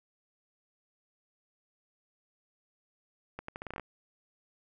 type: accelerating click train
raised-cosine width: 0.5 ms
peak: -24 dBFS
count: 10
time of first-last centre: 3.39-3.797 s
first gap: 94 ms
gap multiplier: 0.8
effects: none